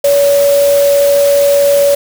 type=tone in noise; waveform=sine; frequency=567 Hz; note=C#5; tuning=39 cents sharp; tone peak=-6 dBFS; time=0.04-1.95 s; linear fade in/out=5 ms; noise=white; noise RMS=-21 dBFS; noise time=0.04-1.95 s; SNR=+12 dB; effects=none